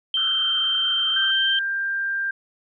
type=tone; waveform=sine; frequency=3136 Hz; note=G7; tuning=in tune; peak=-19 dBFS; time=0.14-1.59 s; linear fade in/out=2 ms
type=band-pass noise; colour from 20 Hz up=pink; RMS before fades=-35 dBFS; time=0.17-1.31 s; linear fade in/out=2 ms; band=1300 to 1500 Hz; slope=96 dB/octave
type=tone with pitch glide; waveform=sine; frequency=1568 to 1589 Hz; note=G6 to G6; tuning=0 to +23 cents; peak=-22 dBFS; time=1.16-2.31 s; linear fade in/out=5 ms; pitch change=+23 cents; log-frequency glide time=1.31-1.61 s
effects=none